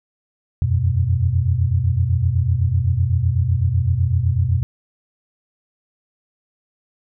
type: chord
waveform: sine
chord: E suspended second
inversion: none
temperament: equal with one note detuned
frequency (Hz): 84.58 / 92.5 / 123.47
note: E2 / F#2 / B2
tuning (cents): +45 / 0 / 0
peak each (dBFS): -20 / -19 / -19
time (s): 0.62-4.63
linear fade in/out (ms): 0
effects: none